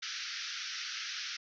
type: band-pass noise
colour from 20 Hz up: white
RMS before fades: -40 dBFS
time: 0.02-1.37 s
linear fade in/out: 10 ms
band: 1300 to 6000 Hz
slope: 96 dB/octave
effects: none